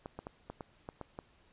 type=clicks; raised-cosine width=1 ms; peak=-27 dBFS; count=8; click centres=0.059 / 0.19 / 0.269 / 0.5 / 0.608 / 0.889 / 1.013 / 1.189 s; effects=pink hiss -66 dBFS RMS until 1.52 s + resampled to 8000 Hz